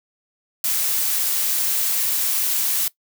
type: noise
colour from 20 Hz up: blue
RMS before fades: -21 dBFS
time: 0.64-2.88 s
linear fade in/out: 2 ms
effects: noise-tail reverb RT60 0.1 s tail -19 dB re dry